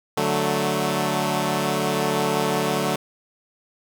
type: chord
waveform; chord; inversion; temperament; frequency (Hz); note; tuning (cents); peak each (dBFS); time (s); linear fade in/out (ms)
10% pulse; D major; none; equal; 146.83 / 185 / 220; D3 / F#3 / A3; 0 / 0 / 0; -17; 0.17-2.96; 5
effects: none